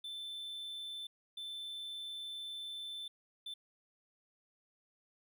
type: tone bursts at uneven times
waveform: triangle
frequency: 3533 Hz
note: A7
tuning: 6 cents sharp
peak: -40 dBFS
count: 3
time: 0.04-1.07 / 1.37-3.08 / 3.46-3.54 s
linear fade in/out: 5 ms
effects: none